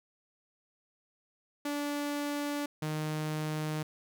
sawtooth tone pair in turn, 290 / 154.2 Hz, D4 / D#3, -22 / -15 cents, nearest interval major seventh, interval 1093 cents, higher first, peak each -28 dBFS, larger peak neither, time 1.65-2.66 / 2.82-3.83 s, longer neither, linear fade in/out 5 ms, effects none

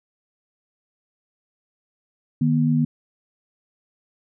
sine tone pair together, 153.7 / 241.9 Hz, D#3 / B3, -21 / -36 cents, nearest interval minor sixth, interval 785 cents, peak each -19 dBFS, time 2.41-2.85 s, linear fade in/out 5 ms, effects none

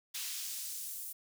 pink noise with high-pass filter sweep, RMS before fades -41 dBFS, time 0.14-1.13 s, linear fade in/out 10 ms, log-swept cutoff 3100 to 11000 Hz, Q 0.79, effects none

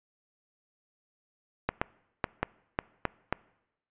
clicks, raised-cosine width 0.5 ms, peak -11 dBFS, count 7, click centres 1.69 / 1.815 / 2.242 / 2.43 / 2.789 / 3.053 / 3.326 s, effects noise-tail reverb RT60 0.9 s tail -23 dB re dry + resampled to 8000 Hz

